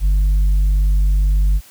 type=tone with tanh clipping; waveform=sine; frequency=49 Hz; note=G1; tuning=in tune; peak=-12 dBFS; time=0-1.61 s; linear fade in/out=50 ms; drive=3 dB; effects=white hiss -45 dBFS RMS until 1.7 s